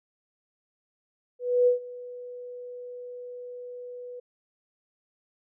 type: tone with ADSR envelope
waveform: sine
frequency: 492.3 Hz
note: B4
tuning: 6 cents flat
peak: -16 dBFS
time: 1.39-4.2 s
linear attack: 280 ms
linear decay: 120 ms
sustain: -21 dB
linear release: 8 ms
effects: none